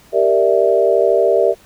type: chord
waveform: sine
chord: E half-diminished seventh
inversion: first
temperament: equal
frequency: 392 / 466.2 / 587.3 / 659.3 Hz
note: G4 / Bb4 / D5 / E5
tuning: 0 / 0 / 0 / 0 cents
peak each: -16 dBFS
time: 0.12-1.55 s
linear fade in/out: 50 ms
effects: pink hiss -48 dBFS RMS until 1.65 s